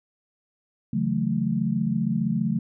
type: chord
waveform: sine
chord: F# minor seventh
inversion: second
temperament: equal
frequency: 138.59 / 164.81 / 185 / 220 Hz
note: C#3 / E3 / F#3 / A3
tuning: 0 / 0 / 0 / 0 cents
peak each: -29 / -29 / -27 / -25 dBFS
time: 0.93-2.59 s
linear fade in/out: 5 ms
effects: none